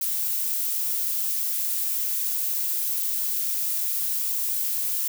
violet noise, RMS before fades -26 dBFS, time 0.01-5.08 s, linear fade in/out 5 ms, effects none

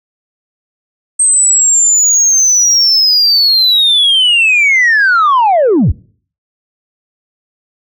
sine linear sweep, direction down, 8360 to 48.88 Hz, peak -4 dBFS, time 1.19-5.92 s, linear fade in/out 10 ms, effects noise-tail reverb RT60 0.5 s tail -24 dB re dry + tanh soft clip ceiling -4 dBFS

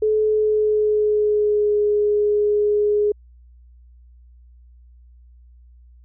sine tone with pitch glide, 430 to 416.6 Hz, A4 to G#4, -40 to +5 cents, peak -15 dBFS, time 0.02-3.12 s, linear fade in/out 5 ms, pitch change -55 cents, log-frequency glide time 0.22-1.76 s, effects added 60 Hz sine -45 dBFS peak until 6.04 s

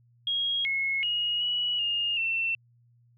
sine tone with pitch steps, 3279 / 2175 / 2881 / 2930 / 2835 / 2691 Hz, G#7 / C#7 / F#7 / F#7 / F7 / E7, -23 / -33 / -47 / -18 / +25 / +35 cents, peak -25 dBFS, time 0.27-2.55 s, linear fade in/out 2 ms, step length 380 ms, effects added 119 Hz sine -59 dBFS peak until 3.17 s

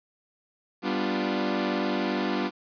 sawtooth chord, G dominant seventh, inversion none, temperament equal, 196 / 246.9 / 293.7 / 349.2 Hz, G3 / B3 / D4 / F4, 0 / 0 / 0 / 0 cents, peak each -27 dBFS, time 0.82-2.51 s, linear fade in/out 50 ms, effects resampled to 11025 Hz + 9-bit

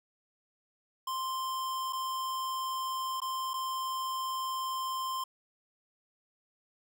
square tone with dropouts, 1046.5 Hz, C6, in tune, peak -33 dBFS, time 1.07-5.24 s, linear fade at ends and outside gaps 5 ms, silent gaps 1.926-1.93 / 3.203-3.217 / 3.535-3.539 s, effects none

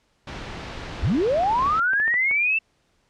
pink low-pass noise, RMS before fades -35 dBFS, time 0.27-1.8 s, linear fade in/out 5 ms, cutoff 4000 Hz, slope 12 dB/octave
sine linear sweep, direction up, 43.95 to 2687 Hz, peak -18 dBFS, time 1.02-2.59 s, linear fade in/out 10 ms
clicks, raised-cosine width 0.5 ms, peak -20 dBFS, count 9, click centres 1.435 / 1.591 / 1.623 / 1.662 / 1.934 / 2 / 2.079 / 2.141 / 2.312 s
effects pink hiss -66 dBFS RMS until 3.09 s + low-pass 7000 Hz 12 dB/octave

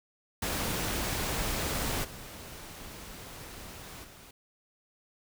pink noise with level steps, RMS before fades -32 / -45 / -51 dBFS, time 0.42-4.31 s, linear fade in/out 5 ms, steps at 2.03 / 4.03 s, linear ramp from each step 20 ms, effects none

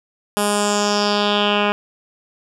10% pulse tone with low-pass filter sweep, 206.1 Hz, G#3, 13 cents flat, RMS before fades -18 dBFS, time 0.37-1.72 s, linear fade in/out 0 ms, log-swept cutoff 11000 to 2300 Hz, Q 3.4, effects none

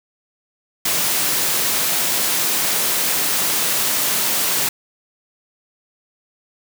white high-pass noise, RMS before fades -19 dBFS, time 0.85-4.69 s, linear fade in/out 5 ms, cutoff 110 Hz, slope 48 dB/octave, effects none

